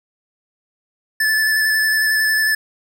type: tone with vibrato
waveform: square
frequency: 1744 Hz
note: A6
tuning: 16 cents flat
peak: -15 dBFS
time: 1.2-2.55 s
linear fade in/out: 5 ms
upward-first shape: square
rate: 11 Hz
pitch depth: 13 cents each way
effects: none